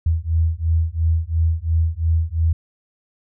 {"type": "beating tone pair", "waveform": "sine", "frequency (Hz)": [80.3, 83.2], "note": ["E2", "E2"], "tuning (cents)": [-45, 17], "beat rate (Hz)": 2.9, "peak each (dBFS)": -19, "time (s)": [0.06, 2.53], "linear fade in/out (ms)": 5, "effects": []}